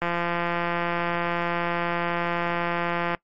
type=click train; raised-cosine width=0.5 ms; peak=-11 dBFS; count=539; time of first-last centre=0.02-3.148 s; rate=172 Hz; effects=noise-tail reverb RT60 0.1 s tail -21 dB re dry + MP3 48 kbps